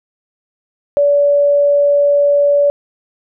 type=tone; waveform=sine; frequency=574 Hz; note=D5; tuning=40 cents flat; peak=-8 dBFS; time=0.97-2.7 s; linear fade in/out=0 ms; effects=none